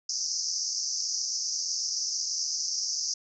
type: band-pass noise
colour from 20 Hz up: white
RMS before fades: -31 dBFS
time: 0.09-3.14 s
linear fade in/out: 5 ms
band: 4900 to 6300 Hz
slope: 96 dB/octave
effects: none